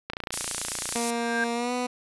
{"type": "click train", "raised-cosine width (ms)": 0.3, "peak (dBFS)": -15, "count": 26, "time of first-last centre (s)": [0.1, 0.959], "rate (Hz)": 29.1}
{"type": "high-pass noise", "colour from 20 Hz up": "pink", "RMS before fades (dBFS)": -30, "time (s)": [0.32, 1.11], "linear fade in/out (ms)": 10, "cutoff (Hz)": 6700, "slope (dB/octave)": 12}
{"type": "tone with exponential growth", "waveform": "sine", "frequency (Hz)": 1595, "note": "G6", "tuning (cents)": 30, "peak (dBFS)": -22, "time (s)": [0.88, 1.44], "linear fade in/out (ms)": 2, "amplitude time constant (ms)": 120}
{"type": "tone with pitch glide", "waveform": "15% pulse", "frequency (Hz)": [234.9, 247.9], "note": ["A#3", "B3"], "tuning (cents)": [13, 7], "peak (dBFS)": -20, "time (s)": [0.95, 1.87], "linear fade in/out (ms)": 10, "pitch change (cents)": 94, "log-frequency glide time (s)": [1.54, 1.73]}
{"effects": ["resampled to 24000 Hz"]}